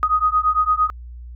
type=beating tone pair; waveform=sine; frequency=1244.5 / 1253.3 Hz; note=D#6 / D#6; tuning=0 / +12 cents; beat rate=8.8 Hz; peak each=-18 dBFS; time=0.03-0.9 s; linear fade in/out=0 ms; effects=added 60 Hz sine -33 dBFS peak until 1.35 s